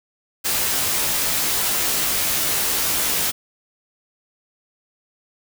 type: noise with comb filter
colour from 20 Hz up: white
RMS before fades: -21 dBFS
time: 0.44-3.32 s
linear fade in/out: 20 ms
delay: 16 ms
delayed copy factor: -0.65
effects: none